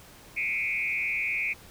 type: tone with frequency modulation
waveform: sine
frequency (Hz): 2330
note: D7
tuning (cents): -14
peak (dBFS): -26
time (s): 0.36-1.54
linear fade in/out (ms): 20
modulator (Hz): 124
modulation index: 1.6
effects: pink hiss -51 dBFS RMS until 1.7 s